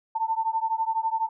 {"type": "beating tone pair", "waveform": "sine", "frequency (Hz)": [890, 902], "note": ["A5", "A5"], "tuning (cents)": [20, 43], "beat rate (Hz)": 12, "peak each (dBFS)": [-26, -27], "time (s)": [0.15, 1.29], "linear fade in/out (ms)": 10, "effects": []}